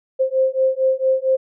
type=beating tone pair; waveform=sine; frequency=523.3 / 527.7 Hz; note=C5 / C5; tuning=0 / +15 cents; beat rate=4.4 Hz; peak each=-18 dBFS; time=0.19-1.37 s; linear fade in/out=20 ms; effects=none